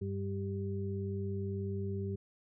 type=harmonic tone; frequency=98.1 Hz; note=G2; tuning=2 cents sharp; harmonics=1 / 2 / 4; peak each=-36 / -40 / -40 dBFS; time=0.01-2.16 s; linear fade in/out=10 ms; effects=none